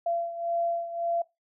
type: beating tone pair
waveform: sine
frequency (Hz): 681 / 682.8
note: F5 / F5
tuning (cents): -44 / -39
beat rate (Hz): 1.8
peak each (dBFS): -28 / -33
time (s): 0.06-1.22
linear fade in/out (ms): 5
effects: noise-tail reverb RT60 0.2 s tail -20 dB re dry